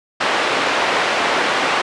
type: band-pass noise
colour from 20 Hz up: pink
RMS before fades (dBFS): -18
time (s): 0.2-1.82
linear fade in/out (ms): 10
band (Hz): 500 to 3000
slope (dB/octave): 12
effects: resampled to 22050 Hz